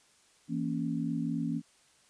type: chord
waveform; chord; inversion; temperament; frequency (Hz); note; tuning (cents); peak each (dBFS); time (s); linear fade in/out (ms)
sine; A# diminished; second; equal with one note detuned; 165.86 / 233.1 / 277.2; E3 / A#3 / C#4; +11 / 0 / 0; -34; 0.48-1.62; 50
effects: white hiss -64 dBFS RMS until 2.09 s + resampled to 22050 Hz